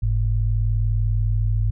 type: tone pair together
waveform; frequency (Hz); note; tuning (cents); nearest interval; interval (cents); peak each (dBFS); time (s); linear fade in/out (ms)
sine; 46.96 / 107.2; F#1 / A2; +26 / -45; octave + major second; 1429; -20; 0.02-1.71; 10
effects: none